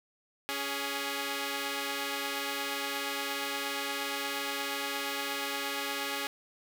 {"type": "tone pair together", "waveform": "5% pulse", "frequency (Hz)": [279.7, 415.3], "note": ["C#4", "G#4"], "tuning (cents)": [16, 0], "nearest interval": "perfect fifth", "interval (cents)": 684, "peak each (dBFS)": [-24, -24], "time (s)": [0.49, 6.27], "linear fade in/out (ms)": 0, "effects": []}